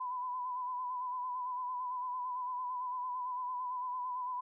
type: tone with vibrato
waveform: sine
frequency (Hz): 1000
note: B5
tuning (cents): +21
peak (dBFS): -35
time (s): 0-4.41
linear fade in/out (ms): 10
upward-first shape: sine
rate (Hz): 8.9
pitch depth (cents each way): 38
effects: none